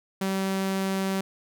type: tone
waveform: sawtooth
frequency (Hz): 192.4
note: G3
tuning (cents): -32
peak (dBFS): -21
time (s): 0.21-1.21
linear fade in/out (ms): 5
effects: none